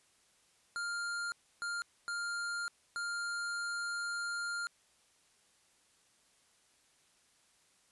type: tone bursts at uneven times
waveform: square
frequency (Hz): 1401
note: F6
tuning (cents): +5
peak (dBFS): -36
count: 4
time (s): 0.76-1.32 / 1.62-1.82 / 2.08-2.68 / 2.96-4.67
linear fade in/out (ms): 0
effects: white hiss -69 dBFS RMS until 7.91 s + resampled to 24000 Hz